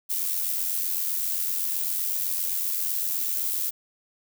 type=noise with amplitude modulation; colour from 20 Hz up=violet; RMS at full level=-25 dBFS; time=0.09-3.71 s; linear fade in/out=20 ms; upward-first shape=sine; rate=87.8 Hz; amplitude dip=50%; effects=none